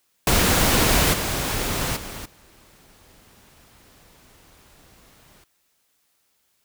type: noise with level steps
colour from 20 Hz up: pink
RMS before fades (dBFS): -18 / -25 / -35 / -53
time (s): 0.27-5.44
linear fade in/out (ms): 2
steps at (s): 1.13 / 1.96 / 2.25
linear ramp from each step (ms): 10
effects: white hiss -68 dBFS RMS until 6.64 s